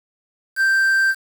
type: tone with quantisation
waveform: triangle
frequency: 1568 Hz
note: G6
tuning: in tune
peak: -12 dBFS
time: 0.56-1.15 s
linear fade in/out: 50 ms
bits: 6
effects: none